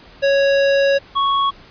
square tone pair in turn, 554.4 / 1108.8 Hz, C#5 / C#6, 0 / 0 cents, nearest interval octave, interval 1200 cents, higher second, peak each -13 / -15 dBFS, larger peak first, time 0.22-0.99 / 1.15-1.51 s, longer first, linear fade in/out 20 ms, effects pink hiss -44 dBFS RMS until 1.7 s + resampled to 11025 Hz

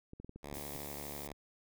clicks, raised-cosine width 3 ms, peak -35 dBFS, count 8, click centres 0.134 / 0.2 / 0.246 / 0.294 / 0.36 / 0.527 / 0.572 / 0.756 s
5% pulse tone, 72.2 Hz, D2, 29 cents flat, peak -33 dBFS, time 0.43-1.33 s, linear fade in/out 5 ms
blue noise, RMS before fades -47 dBFS, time 0.54-1.27 s, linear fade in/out 0 ms
effects none

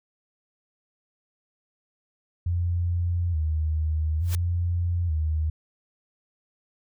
sine tone with vibrato, 82.41 Hz, E2, in tune, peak -22 dBFS, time 2.46-5.5 s, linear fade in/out 5 ms, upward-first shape square, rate 0.57 Hz, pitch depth 94 cents each way
white noise with exponential growth, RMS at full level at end -31 dBFS, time 4.2-4.35 s, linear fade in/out 1 ms, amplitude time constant 31 ms
effects none

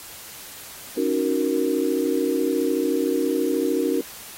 sine chord, D# minor seventh, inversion third, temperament equal, 277.2 / 311.1 / 370 / 466.2 Hz, C#4 / D#4 / F#4 / A#4, 0 / 0 / 0 / 0 cents, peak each -25 dBFS, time 0.97-4.01 s, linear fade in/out 5 ms, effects white hiss -40 dBFS RMS until 4.37 s + AAC 48 kbps

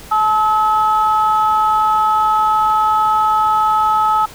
sine tone pair together, 863.8 / 1288 Hz, A5 / E6, -32 / -41 cents, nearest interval perfect fifth, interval 691 cents, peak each -13 dBFS, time 0.11-4.26 s, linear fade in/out 10 ms, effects tanh soft clip ceiling -5 dBFS + pink hiss -37 dBFS RMS until 4.34 s

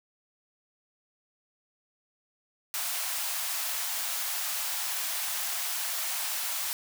white high-pass noise, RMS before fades -32 dBFS, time 2.74-6.73 s, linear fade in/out 0 ms, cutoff 630 Hz, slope 48 dB/octave, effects none

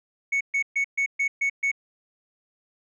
sine tone bursts, 2217 Hz, C#7, in tune, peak -18 dBFS, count 7, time 0.32-1.716 s, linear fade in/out 10 ms, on 88 ms, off 130 ms, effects tanh soft clip ceiling -20 dBFS

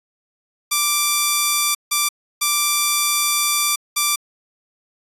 5% pulse tone bursts at uneven times, 1174.7 Hz, D6, in tune, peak -4 dBFS, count 4, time 0.71-1.75 / 1.91-2.09 / 2.41-3.76 / 3.96-4.16 s, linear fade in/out 10 ms, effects resampled to 32000 Hz

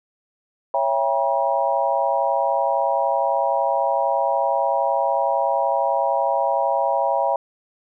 sine chord, C# diminished seventh, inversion none, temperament just, 554.4 / 665.2 / 798.3 / 957.9 Hz, C#5 / E5 / G5 / Bb5, 0 / +16 / +31 / +47 cents, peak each -23 dBFS, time 0.74-7.36 s, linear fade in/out 2 ms, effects none

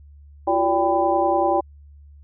sine tone cluster, 341.1 / 371.5 / 577 / 790 / 1000 Hz, F4 / F#4 / D5 / G5 / B5, -41 / +7 / -31 / +13 / +21 cents, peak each -23 / -28 / -22 / -20 / -26 dBFS, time 0.47-1.61 s, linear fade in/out 10 ms, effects added 72 Hz sine -43 dBFS peak until 2.23 s

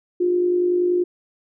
sine tone with amplitude modulation, 355.8 Hz, F4, 32 cents sharp, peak -14 dBFS, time 0.2-1.04 s, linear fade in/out 10 ms, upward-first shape sine, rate 50.4 Hz, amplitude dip 45%, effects none

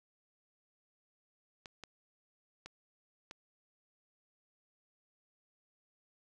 clicks, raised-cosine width 0.2 ms, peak -29 dBFS, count 4, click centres 1.658 / 1.837 / 2.66 / 3.311 s, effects none

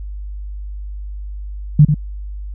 sine tone with echo, 149.3 Hz, D3, 29 cents sharp, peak -3 dBFS, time 1.79-1.85 s, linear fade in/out 5 ms, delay 94 ms, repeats 1, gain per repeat -7 dB, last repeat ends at 1.944 s, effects added 50 Hz sine -25 dBFS peak until 2.54 s

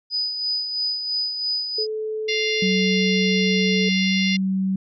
sine tone with tremolo, 4978 Hz, D#8, in tune, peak -20 dBFS, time 0.1-1.87 s, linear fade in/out 50 ms, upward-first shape sine, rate 3 Hz, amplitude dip 50%
sine tone, 434 Hz, A4, 24 cents flat, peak -24 dBFS, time 1.78-3.89 s, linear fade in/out 5 ms
harmonic tone, 698.5 Hz, F5, in tune, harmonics 3 / 4 / 5 / 6 / 7 / 8, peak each -25 / -27 / -29 / -31 / -32 / -33 dBFS, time 2.28-4.37 s, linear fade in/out 10 ms
sine tone with pitch glide, 188.3 to 190.71 Hz, F#3 to G3, +31 to -47 cents, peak -19 dBFS, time 2.62-4.76 s, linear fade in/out 5 ms, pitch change +22 cents, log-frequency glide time 3.9-4.15 s
effects none

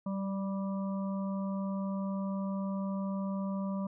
harmonic tone with a mistuned harmonic, 196 Hz, G3, in tune, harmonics 1 / 3 / 5 / 6, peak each -32 / -42 / -46 / -48 dBFS, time 0.06-3.87 s, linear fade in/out 5 ms, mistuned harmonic 1, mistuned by -19 cents, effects none

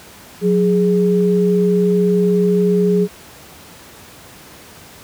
sine tone pair together, 181.61 / 415.3 Hz, F#3 / G#4, -32 / 0 cents, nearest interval octave + major second, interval 1432 cents, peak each -14 / -14 dBFS, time 0.41-3.08 s, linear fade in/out 50 ms, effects pink hiss -40 dBFS RMS until 5.03 s + high-pass 80 Hz 12 dB/octave

